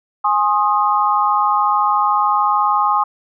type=chord; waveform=sine; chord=Ab major; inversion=none; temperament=equal with one note detuned; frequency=830.6 / 1064.2 / 1244.5 Hz; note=Ab5 / C6 / Eb6; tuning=0 / +29 / 0 cents; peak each=-17 dBFS; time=0.24-3.04 s; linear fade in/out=10 ms; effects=none